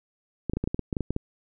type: clicks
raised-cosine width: 3 ms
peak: -14 dBFS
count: 12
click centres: 0.497 / 0.535 / 0.57 / 0.64 / 0.675 / 0.745 / 0.793 / 0.928 / 0.968 / 1.007 / 1.106 / 1.164 s
effects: none